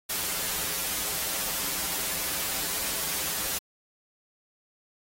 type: noise with comb filter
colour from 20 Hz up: white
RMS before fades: -30 dBFS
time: 0.09-3.59 s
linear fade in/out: 10 ms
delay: 8.4 ms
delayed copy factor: -0.95
effects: AAC 48 kbps